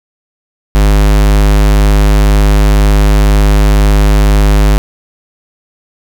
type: tone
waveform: square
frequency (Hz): 51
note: G#1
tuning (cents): -31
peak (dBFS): -5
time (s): 0.75-4.78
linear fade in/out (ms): 0
effects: none